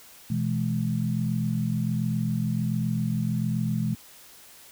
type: chord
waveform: sine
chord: E major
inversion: second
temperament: equal with one note detuned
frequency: 123.47 / 164.81 / 211.9 Hz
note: B2 / E3 / G#3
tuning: 0 / 0 / +35 cents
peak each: -28 dBFS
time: 0.3-3.95 s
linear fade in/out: 5 ms
effects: white hiss -50 dBFS RMS until 4.71 s